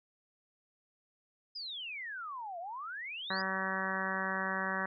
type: exponential two-way sweep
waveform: sine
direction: down then up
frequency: 5110 to 662 to 5110 Hz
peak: -39 dBFS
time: 1.55-3.42 s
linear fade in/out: 10 ms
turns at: 2.59 s
type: harmonic tone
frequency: 190.4 Hz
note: F#3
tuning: 50 cents sharp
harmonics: 1 / 2 / 3 / 4 / 5 / 6 / 7 / 8 / 9 / 10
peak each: -41 / -46 / -43 / -44 / -42 / -40 / -45 / -39 / -39 / -41 dBFS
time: 3.3-4.86 s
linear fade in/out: 5 ms
effects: none